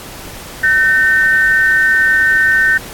sine tone pair together, 1530.4 / 1820 Hz, G6 / A#6, -42 / -42 cents, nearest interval minor third, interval 300 cents, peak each -11 dBFS, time 0.63-2.78 s, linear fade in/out 10 ms, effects pink hiss -31 dBFS RMS until 2.93 s + AAC 64 kbps

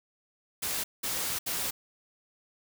white noise bursts at uneven times, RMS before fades -32 dBFS, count 3, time 0.62-0.84 / 1.03-1.39 / 1.46-1.71 s, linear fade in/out 10 ms, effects none

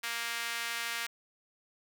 sawtooth tone with high-pass filter, 233.1 Hz, A#3, in tune, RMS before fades -36 dBFS, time 0.03-1.07 s, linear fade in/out 10 ms, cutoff 1800 Hz, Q 1.3, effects none

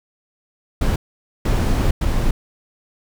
brown noise bursts at uneven times, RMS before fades -17 dBFS, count 3, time 0.81-0.96 / 1.45-1.91 / 2.01-2.31 s, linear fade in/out 5 ms, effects none

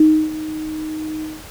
sine tone with ADSR envelope, 311.1 Hz, D#4, in tune, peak -6 dBFS, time 0-1.43 s, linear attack 4 ms, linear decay 290 ms, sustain -17 dB, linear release 210 ms, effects pink hiss -38 dBFS RMS until 1.5 s

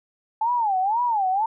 sine tone with vibrato, 853 Hz, G#5, 46 cents sharp, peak -19 dBFS, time 0.41-1.46 s, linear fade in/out 5 ms, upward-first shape sine, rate 2 Hz, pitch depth 240 cents each way, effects none

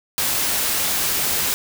white noise, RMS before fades -21 dBFS, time 0.18-1.54 s, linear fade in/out 0 ms, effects none

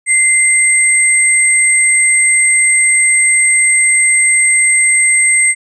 sine tone pair together, 2079 / 8316 Hz, C7 / C9, -12 / -12 cents, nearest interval 2 octaves, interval 2400 cents, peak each -10 dBFS, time 0.06-5.55 s, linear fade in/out 50 ms, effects none

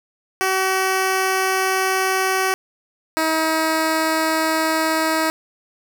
10% pulse tone pair in turn, 379.2 / 318.9 Hz, F#4 / D#4, +43 / +43 cents, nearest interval minor third, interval 300 cents, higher first, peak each -9 dBFS, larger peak neither, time 0.41-2.54 / 3.17-5.3 s, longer neither, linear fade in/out 0 ms, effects none

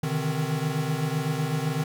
square tone cluster, 129.9 / 151.8 / 159.7 / 261.3 Hz, C3 / D#3 / D#3 / C4, -12 / -42 / +45 / -2 cents, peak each -34 / -28 / -32 / -35 dBFS, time 0.03-1.84 s, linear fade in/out 5 ms, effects none

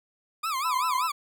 40% pulse tone with vibrato, 1174.7 Hz, D6, in tune, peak -26 dBFS, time 0.43-1.12 s, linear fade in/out 10 ms, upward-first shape sine, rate 5.2 Hz, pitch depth 220 cents each way
sine tone, 1008 Hz, B5, 35 cents sharp, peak -26 dBFS, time 0.64-1.08 s, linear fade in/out 20 ms
effects none

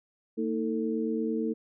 sine tone cluster, 228.2 / 316.9 / 445 Hz, A#3 / D#4 / A4, -37 / +32 / +20 cents, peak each -30 / -32 / -32 dBFS, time 0.37-1.54 s, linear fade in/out 20 ms, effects none

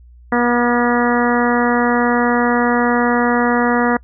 harmonic tone with a mistuned harmonic, 241.2 Hz, B3, 41 cents flat, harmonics 1 / 2 / 3 / 4 / 5 / 6 / 7 / 8, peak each -16 / -19 / -21 / -22 / -23 / -24 / -24 / -25 dBFS, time 0.32-3.97 s, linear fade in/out 5 ms, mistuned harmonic 6, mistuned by -20 cents, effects noise-tail reverb RT60 0.1 s tail -26 dB re dry + added 60 Hz sine -40 dBFS peak until 4.03 s

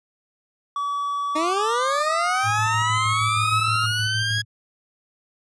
triangle tone with pitch glide, 1142 to 1281.9 Hz, D6 to E6, -49 to -49 cents, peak -21 dBFS, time 0.76-3.86 s, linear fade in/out 2 ms, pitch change +200 cents, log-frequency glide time 1.31-2.6 s
20% pulse linear sweep, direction up, 300 to 1668 Hz, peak -17 dBFS, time 1.35-4.42 s, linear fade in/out 10 ms
sine tone with tremolo, 109.4 Hz, A2, 9 cents flat, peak -24 dBFS, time 2.43-4.45 s, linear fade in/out 50 ms, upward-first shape square, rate 6.4 Hz, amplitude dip 40%
effects resampled to 22050 Hz

